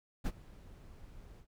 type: noise with ADSR envelope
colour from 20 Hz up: brown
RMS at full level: -31 dBFS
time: 0.24-1.47 s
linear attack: 26 ms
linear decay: 45 ms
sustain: -22 dB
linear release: 83 ms
effects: none